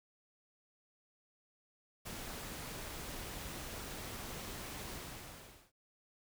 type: noise with ADSR envelope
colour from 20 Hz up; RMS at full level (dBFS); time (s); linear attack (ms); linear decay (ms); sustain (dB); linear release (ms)
pink; -43; 2.05-5.72; 19; 5; -2; 820
effects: none